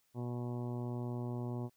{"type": "harmonic tone", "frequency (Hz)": 121.6, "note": "B2", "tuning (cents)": -26, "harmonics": [1, 2, 3, 4, 5, 6, 7, 8, 9], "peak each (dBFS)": [-38, -42, -45, -53, -52, -55, -54, -57, -60], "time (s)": [0.14, 1.7], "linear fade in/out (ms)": 50, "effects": ["white hiss -75 dBFS RMS until 1.76 s"]}